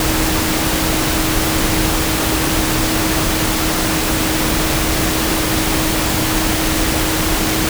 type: tone in noise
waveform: sine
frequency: 316.3 Hz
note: D#4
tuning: 29 cents sharp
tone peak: -21 dBFS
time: 0-7.69 s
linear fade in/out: 2 ms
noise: pink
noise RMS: -17 dBFS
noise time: 0-7.69 s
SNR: -7 dB
effects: none